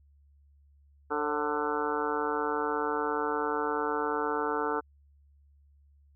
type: harmonic tone with a mistuned harmonic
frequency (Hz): 148.6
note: D3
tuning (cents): +21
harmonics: 2 / 3 / 4 / 5 / 6 / 7 / 8 / 9 / 10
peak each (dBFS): -37 / -32 / -43 / -40 / -34 / -40 / -38 / -35 / -39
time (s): 1.1-4.81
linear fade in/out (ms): 20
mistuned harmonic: 4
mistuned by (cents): -110
effects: added 71 Hz sine -58 dBFS peak until 6.15 s